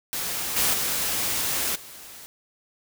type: noise with level steps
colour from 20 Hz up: white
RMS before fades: -29 / -22 / -26 / -43 dBFS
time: 0.13-2.26 s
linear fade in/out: 0 ms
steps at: 0.56 / 0.73 / 1.75 s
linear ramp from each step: 10 ms
effects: none